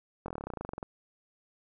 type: slowing click train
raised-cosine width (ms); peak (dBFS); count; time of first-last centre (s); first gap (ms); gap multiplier
1; -23; 18; 0.26-0.828; 22; 1.05
effects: none